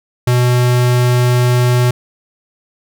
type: tone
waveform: square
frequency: 123.47 Hz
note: B2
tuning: in tune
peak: -10 dBFS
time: 0.27-1.91 s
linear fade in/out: 5 ms
effects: none